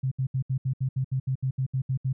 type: tone bursts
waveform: sine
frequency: 131.4 Hz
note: C3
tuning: 8 cents sharp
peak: -23 dBFS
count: 14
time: 0.03-2.13 s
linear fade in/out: 10 ms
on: 85 ms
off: 70 ms
effects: none